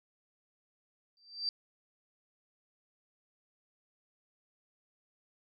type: tone with exponential growth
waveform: sine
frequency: 4679 Hz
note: D8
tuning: 7 cents flat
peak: -28 dBFS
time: 1.17-1.49 s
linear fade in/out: 1 ms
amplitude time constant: 68 ms
effects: none